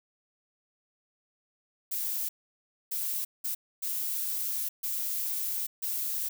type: noise bursts at uneven times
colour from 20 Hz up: violet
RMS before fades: -32 dBFS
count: 6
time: 1.91-2.29 / 2.91-3.25 / 3.44-3.55 / 3.82-4.69 / 4.83-5.67 / 5.82-6.29 s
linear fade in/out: 10 ms
effects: none